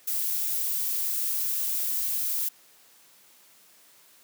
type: noise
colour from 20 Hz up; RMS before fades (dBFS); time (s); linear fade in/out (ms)
violet; -28; 0.07-2.49; 10
effects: white hiss -57 dBFS RMS until 4.23 s + high-pass 150 Hz 12 dB/octave